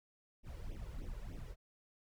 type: noise with flanger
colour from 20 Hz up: brown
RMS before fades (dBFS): -45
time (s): 0.43-1.56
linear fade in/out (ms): 50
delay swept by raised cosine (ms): 0.33 to 2.13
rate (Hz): 3.3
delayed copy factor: +1
effects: none

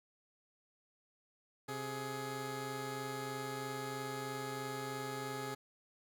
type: tone pair together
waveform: 15% pulse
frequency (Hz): 132.2 / 419.7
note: C3 / G#4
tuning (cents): +18 / +18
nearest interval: octave + minor sixth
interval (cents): 2000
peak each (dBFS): -37 / -35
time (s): 1.68-5.55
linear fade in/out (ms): 10
effects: none

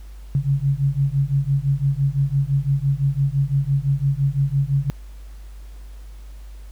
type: beating tone pair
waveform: sine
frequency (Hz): 135.9 / 141.8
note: C#3 / C#3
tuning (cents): -34 / +40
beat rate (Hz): 5.9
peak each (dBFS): -20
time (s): 0.35-4.9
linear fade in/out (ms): 0
effects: added 50 Hz sine -35 dBFS peak until 6.71 s + pink hiss -54 dBFS RMS until 6.71 s

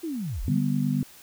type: linear two-way sweep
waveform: sine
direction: down then up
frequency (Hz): 349.2 to 31.57 to 238.9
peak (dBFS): -28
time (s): 0.03-0.6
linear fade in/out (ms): 10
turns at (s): 0.43
type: chord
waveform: sine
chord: G major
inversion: second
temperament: just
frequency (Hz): 147 / 196 / 245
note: D3 / G3 / B3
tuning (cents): +2 / 0 / -14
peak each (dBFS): -26 / -28 / -26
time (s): 0.48-1.03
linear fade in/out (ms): 2
effects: white hiss -50 dBFS RMS until 1.22 s

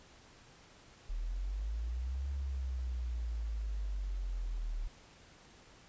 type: linear two-way sweep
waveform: sine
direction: up then down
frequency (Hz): 36.71 to 69.7 to 36.71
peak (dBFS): -34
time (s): 1.09-4.88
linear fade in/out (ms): 10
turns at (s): 2.3
effects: pink hiss -59 dBFS RMS until 5.88 s + resampled to 16000 Hz

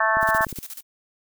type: harmonic tone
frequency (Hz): 220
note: A3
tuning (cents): 0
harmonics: 3 / 4 / 5 / 6 / 7 / 8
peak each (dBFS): -25 / -25 / -23 / -29 / -26 / -23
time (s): 0-0.45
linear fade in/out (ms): 5
type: click train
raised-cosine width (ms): 3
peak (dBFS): -21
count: 8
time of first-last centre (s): 0.17-0.587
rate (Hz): 16.8
type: noise with tremolo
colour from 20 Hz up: blue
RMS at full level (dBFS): -35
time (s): 0.2-0.83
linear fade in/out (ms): 50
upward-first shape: square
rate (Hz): 14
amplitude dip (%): 80
effects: none

